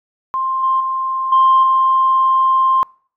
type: tone with level steps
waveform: sine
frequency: 1053 Hz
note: C6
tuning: 11 cents sharp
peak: -16 / -12 / -17 / -7 / -10 dBFS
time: 0.34-2.83 s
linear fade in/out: 0 ms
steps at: 0.63 / 0.8 / 1.32 / 1.63 s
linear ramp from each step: 5 ms
effects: noise-tail reverb RT60 0.5 s tail -26 dB re dry + tanh soft clip ceiling -4 dBFS